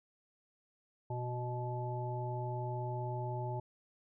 harmonic tone with a mistuned harmonic, 123.47 Hz, B2, in tune, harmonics 1 / 3 / 5 / 7, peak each -37 / -44 / -45 / -42 dBFS, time 1.1-3.6 s, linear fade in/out 5 ms, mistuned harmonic 1, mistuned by -20 cents, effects none

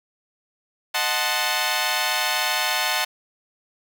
10% pulse chord, D# diminished seventh, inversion none, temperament equal, 622.3 / 740 / 880 / 1046.5 Hz, D#5 / F#5 / A5 / C6, 0 / 0 / 0 / 0 cents, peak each -21 / -17 / -17 / -19 dBFS, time 0.94-3.05 s, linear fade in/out 10 ms, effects none

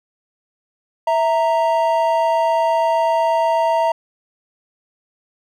triangle tone pair together, 656.2 / 928 Hz, E5 / A#5, -8 / -8 cents, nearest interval tritone, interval 600 cents, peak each -15 dBFS, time 1.07-3.92 s, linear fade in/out 5 ms, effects none

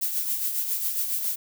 violet noise with tremolo, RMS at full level -25 dBFS, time 0.01-1.36 s, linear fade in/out 10 ms, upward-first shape triangle, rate 7.3 Hz, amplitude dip 55%, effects none

